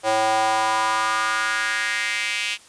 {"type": "tone with high-pass filter sweep", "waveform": "square", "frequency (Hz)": 110, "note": "A2", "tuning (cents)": 0, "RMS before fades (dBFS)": -22, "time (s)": [0.03, 2.58], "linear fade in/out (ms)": 50, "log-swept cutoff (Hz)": [620, 2700], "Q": 3.3, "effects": ["white hiss -49 dBFS RMS until 2.68 s", "resampled to 22050 Hz"]}